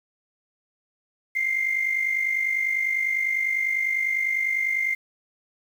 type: tone pair together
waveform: sine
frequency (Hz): 2093 / 2143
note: C7 / C7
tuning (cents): 0 / +41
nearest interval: unison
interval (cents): 41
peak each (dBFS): -22 / -27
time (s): 1.35-4.95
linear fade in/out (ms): 10
effects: tanh soft clip ceiling -15 dBFS + 8-bit